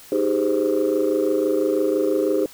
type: chord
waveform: sine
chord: Ab major seventh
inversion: second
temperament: just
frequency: 311.5 / 389.3 / 415.3 / 519.1 Hz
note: Eb4 / G4 / Ab4 / C5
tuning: +2 / -12 / 0 / -14 cents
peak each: -22 dBFS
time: 0.12-2.46 s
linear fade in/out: 2 ms
effects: tanh soft clip ceiling -11 dBFS + white hiss -45 dBFS RMS until 2.53 s